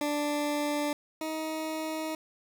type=tone pair in turn; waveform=20% pulse; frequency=293.9 / 315.4 Hz; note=D4 / D#4; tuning=+1 / +24 cents; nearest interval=minor second; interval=123 cents; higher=second; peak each=-23 / -27 dBFS; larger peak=first; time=0.01-0.93 / 1.21-2.15 s; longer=second; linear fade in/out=2 ms; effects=none